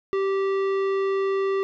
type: tone with tanh clipping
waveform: triangle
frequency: 389.5 Hz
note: G4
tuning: 11 cents flat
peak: -23 dBFS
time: 0.13-1.63 s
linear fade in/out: 0 ms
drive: 18 dB
effects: none